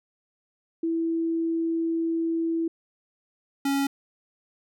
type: tone pair in turn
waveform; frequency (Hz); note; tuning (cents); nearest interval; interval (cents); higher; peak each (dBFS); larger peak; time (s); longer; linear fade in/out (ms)
sine / square; 329.6 / 277.2; E4 / C#4; 0 / 0; minor third; 300; first; -23; neither; 0.83-2.68 / 3.65-3.87; first; 5
effects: none